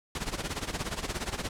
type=noise with tremolo; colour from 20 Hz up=pink; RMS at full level=-31 dBFS; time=0.15-1.49 s; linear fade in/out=2 ms; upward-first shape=sine; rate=17 Hz; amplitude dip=80%; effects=low-pass 9000 Hz 12 dB/octave